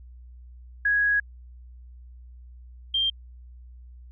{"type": "tone pair in turn", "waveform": "sine", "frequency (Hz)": [1661.2, 3178], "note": ["G#6", "G7"], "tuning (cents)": [0, 23], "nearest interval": "major seventh", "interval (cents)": 1123, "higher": "second", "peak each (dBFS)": [-19, -21], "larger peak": "first", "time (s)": [[0.85, 1.2], [2.94, 3.1]], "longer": "first", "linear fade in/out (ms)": 5, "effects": ["added 61 Hz sine -43 dBFS peak until 4.11 s"]}